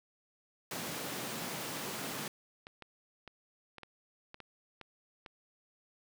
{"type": "high-pass noise", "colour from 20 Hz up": "pink", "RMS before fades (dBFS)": -40, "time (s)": [0.71, 2.28], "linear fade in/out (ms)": 2, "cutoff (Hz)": 140, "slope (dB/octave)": 24}
{"type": "clicks", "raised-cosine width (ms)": 0.3, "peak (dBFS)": -31, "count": 10, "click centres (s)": [2.118, 2.669, 2.823, 3.277, 3.783, 3.833, 4.344, 4.403, 4.813, 5.262]}
{"effects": []}